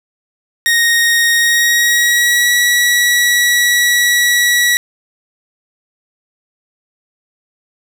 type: tone with pitch glide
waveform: sawtooth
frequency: 1864.7 to 1933.8 Hz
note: A#6 to B6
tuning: 0 to -37 cents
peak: -6 dBFS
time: 0.66-4.77 s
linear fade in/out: 0 ms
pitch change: +63 cents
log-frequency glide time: 1.33-2.5 s
effects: none